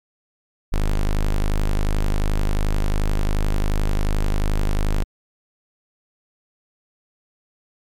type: tone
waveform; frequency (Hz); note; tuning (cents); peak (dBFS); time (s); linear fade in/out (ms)
square; 25.68; G#0; -19; -17; 0.72-5.04; 10
effects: MP3 96 kbps